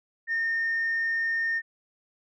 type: tone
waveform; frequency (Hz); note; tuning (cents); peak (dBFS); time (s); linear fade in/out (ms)
sine; 1825; A#6; -37; -23; 0.27-1.62; 50
effects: tanh soft clip ceiling -21 dBFS